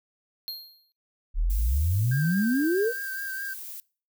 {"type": "tone with exponential decay", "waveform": "square", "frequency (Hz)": 4226, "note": "C8", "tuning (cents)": 16, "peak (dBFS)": -30, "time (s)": [0.48, 0.92], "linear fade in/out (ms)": 0, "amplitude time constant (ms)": 94}
{"type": "exponential sweep", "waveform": "sine", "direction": "up", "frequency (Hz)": [35.05, 493.9], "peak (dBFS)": -21, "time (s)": [1.34, 2.93], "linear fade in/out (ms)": 50}
{"type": "noise", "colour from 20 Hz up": "violet", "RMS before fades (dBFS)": -39, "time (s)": [1.5, 3.8], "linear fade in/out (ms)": 0}
{"type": "tone with vibrato", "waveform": "triangle", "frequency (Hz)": 1581, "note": "G6", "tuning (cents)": 14, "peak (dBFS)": -30, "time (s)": [2.11, 3.54], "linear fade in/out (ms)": 10, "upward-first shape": "sine", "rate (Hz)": 4.7, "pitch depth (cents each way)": 35}
{"effects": ["noise-tail reverb RT60 0.4 s tail -24 dB re dry"]}